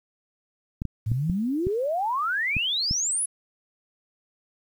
clicks, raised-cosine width 5 ms, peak -16 dBFS, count 7, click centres 0.819 / 0.853 / 1.117 / 1.298 / 1.669 / 2.567 / 2.911 s
sine exponential sweep, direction up, 103.83 to 10900 Hz, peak -23 dBFS, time 1.06-3.26 s, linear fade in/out 10 ms
effects 9-bit

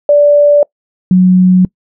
sine tone pair in turn, 583 / 183.63 Hz, D5 / F#3, -13 / -13 cents, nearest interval octave + minor sixth, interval 2000 cents, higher first, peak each -3 dBFS, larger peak neither, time 0.09-0.63 / 1.11-1.65 s, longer neither, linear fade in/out 2 ms, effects noise-tail reverb RT60 0.1 s tail -24 dB re dry

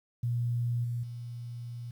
sine tone with level steps, 119.6 Hz, A#2, 45 cents sharp, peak -27 / -30 / -37 dBFS, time 0.23-1.91 s, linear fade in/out 5 ms, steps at 0.84 / 1.03 s, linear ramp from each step 5 ms, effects 10-bit

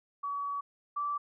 sine tone pair in turn, 1135 / 1162.2 Hz, C#6 / D6, +41 / -18 cents, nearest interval unison, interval 41 cents, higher second, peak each -32 / -30 dBFS, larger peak second, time 0.23-0.61 / 0.96-1.18 s, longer first, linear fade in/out 10 ms, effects none

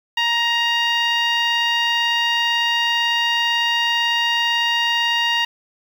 10% pulse tone with low-pass filter, 938 Hz, A#5, 11 cents sharp, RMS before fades -19 dBFS, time 0.17-5.45 s, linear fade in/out 5 ms, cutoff 2900 Hz, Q 1.8, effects 7-bit

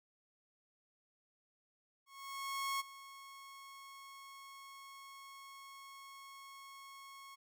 sawtooth tone with ADSR envelope, 1095 Hz, C#6, 22 cents flat, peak -31 dBFS, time 2.06-7.36 s, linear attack 740 ms, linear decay 21 ms, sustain -17 dB, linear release 21 ms, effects Opus 48 kbps

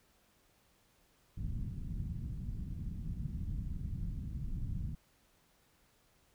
pink low-pass noise, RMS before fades -39 dBFS, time 1.37-4.95 s, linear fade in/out 5 ms, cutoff 190 Hz, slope 24 dB/octave, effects pink hiss -70 dBFS RMS until 6.34 s

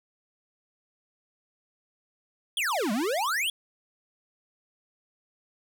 square exponential two-way sweep, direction down then up, 3454 to 196 to 3454 Hz, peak -26 dBFS, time 2.57-3.5 s, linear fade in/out 2 ms, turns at 2.92 s, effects none

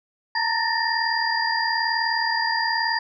sine tone cluster, 898 / 937 / 1774 / 1855 / 4793 Hz, A5 / A#5 / A6 / A#6 / D8, +35 / +9 / +14 / -9 / +34 cents, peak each -27 dBFS, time 0.35-2.99 s, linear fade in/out 5 ms, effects none

